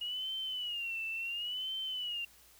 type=tone with vibrato; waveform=sine; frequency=2870 Hz; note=F7; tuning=47 cents sharp; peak=-35 dBFS; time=0.01-2.25 s; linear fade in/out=5 ms; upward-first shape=sine; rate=0.71 Hz; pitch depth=130 cents each way; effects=added 60 Hz sine -70 dBFS peak until 2.59 s + white hiss -61 dBFS RMS until 2.59 s